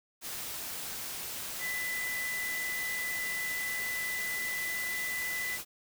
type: tone in noise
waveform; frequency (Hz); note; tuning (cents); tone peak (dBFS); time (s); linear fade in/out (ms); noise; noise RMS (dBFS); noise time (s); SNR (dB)
sine; 1996; B6; +18; -33; 1.59-5.59; 50; white; -39; 0.21-5.65; +3
effects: none